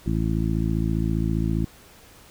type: harmonic tone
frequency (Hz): 55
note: A1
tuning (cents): 0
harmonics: 1 / 2 / 3 / 4 / 5 / 6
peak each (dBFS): -26 / -27 / -26 / -29 / -32 / -31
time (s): 0.06-1.65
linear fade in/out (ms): 5
effects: pink hiss -50 dBFS RMS until 2.3 s